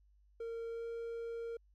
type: tone with pitch glide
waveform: triangle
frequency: 460 to 463.2 Hz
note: A#4 to A#4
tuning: -23 to -11 cents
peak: -37 dBFS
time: 0.4-1.57 s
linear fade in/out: 5 ms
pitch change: +12 cents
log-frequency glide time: 0.69-0.86 s
effects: added 50 Hz sine -64 dBFS peak until 1.74 s + MP3 96 kbps